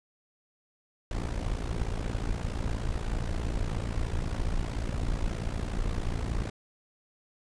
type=noise with amplitude modulation; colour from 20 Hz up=brown; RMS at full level=-27 dBFS; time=1.11-6.5 s; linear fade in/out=2 ms; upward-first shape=sine; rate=56.9 Hz; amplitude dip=80%; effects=resampled to 22050 Hz